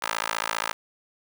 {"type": "tone with high-pass filter", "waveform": "15% pulse", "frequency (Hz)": 55, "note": "A1", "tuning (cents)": 0, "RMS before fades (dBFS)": -29, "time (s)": [0.02, 0.73], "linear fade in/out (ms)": 5, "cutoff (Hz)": 1100, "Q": 1.4, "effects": []}